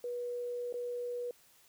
sine tone with dropouts, 485.9 Hz, B4, 28 cents flat, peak -35 dBFS, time 0.04-1.31 s, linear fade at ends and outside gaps 2 ms, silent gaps 0.726-0.74 s, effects white hiss -64 dBFS RMS until 1.68 s

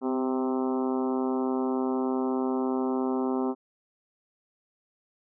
harmonic tone with a mistuned harmonic, 130.6 Hz, C3, 3 cents flat, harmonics 2 / 3 / 4 / 5 / 6 / 7 / 8 / 9 / 10, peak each -27 / -30 / -38 / -40 / -37 / -40 / -41 / -45 / -45 dBFS, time 0.01-3.55 s, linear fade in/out 50 ms, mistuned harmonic 2, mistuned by -22 cents, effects none

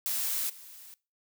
blue noise with level steps, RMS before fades -31 / -49 dBFS, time 0.06-0.94 s, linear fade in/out 0 ms, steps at 0.49 s, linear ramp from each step 10 ms, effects noise-tail reverb RT60 0.3 s tail -22 dB re dry

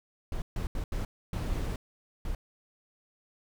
brown noise bursts at uneven times, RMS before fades -32 dBFS, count 6, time 0.32-0.42 / 0.56-0.67 / 0.75-0.84 / 0.92-1.05 / 1.33-1.76 / 2.25-2.35 s, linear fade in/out 2 ms, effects none

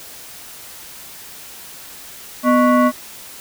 sine tone with frequency modulation, 248.7 Hz, B3, 12 cents sharp, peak -10 dBFS, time 2.43-2.92 s, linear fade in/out 50 ms, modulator 862 Hz, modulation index 1.1, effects white hiss -37 dBFS RMS until 3.4 s

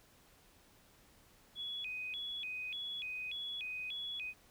sine tone with vibrato, 2908 Hz, F#7, 31 cents flat, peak -39 dBFS, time 1.55-4.34 s, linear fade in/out 50 ms, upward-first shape square, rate 1.7 Hz, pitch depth 260 cents each way, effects pink hiss -65 dBFS RMS until 4.5 s

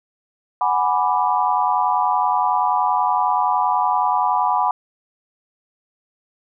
sine chord, G# half-diminished seventh, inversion third, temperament equal, 740 / 830.6 / 987.8 / 1174.7 Hz, F#5 / G#5 / B5 / D6, 0 / 0 / 0 / 0 cents, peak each -22 / -21 / -19 / -24 dBFS, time 0.61-4.71 s, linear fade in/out 2 ms, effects none

